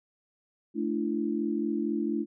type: chord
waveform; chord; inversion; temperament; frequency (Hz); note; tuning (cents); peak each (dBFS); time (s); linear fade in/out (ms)
sine; A suspended fourth; none; equal with one note detuned; 220 / 293.7 / 337.9; A3 / D4 / E4; 0 / 0 / +43; -31; 0.74-2.26; 50
effects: none